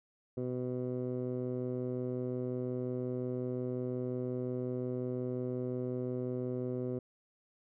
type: tone with low-pass filter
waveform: 15% pulse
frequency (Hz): 125.6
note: B2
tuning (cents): +30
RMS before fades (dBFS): -36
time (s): 0.37-6.99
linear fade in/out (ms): 5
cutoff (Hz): 470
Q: 1.6
effects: none